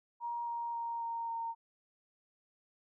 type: tone with pitch steps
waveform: sine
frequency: 945 / 938.5 / 932 / 925.6 / 919.2 Hz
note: A#5 / A#5 / A#5 / A#5 / A#5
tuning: +23 / +11 / -1 / -13 / -25 cents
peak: -35 dBFS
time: 0.2-1.55 s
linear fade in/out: 50 ms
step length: 270 ms
effects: none